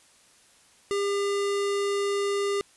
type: tone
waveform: square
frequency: 401.8 Hz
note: G4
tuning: 43 cents sharp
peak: -25 dBFS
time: 0.91-2.61 s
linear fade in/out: 0 ms
effects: white hiss -58 dBFS RMS until 2.76 s + resampled to 24000 Hz